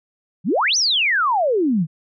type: exponential two-way sweep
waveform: sine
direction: up then down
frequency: 146.83 to 6200 to 146.83 Hz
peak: -15 dBFS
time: 0.44-1.87 s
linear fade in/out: 50 ms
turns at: 0.77 s
effects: none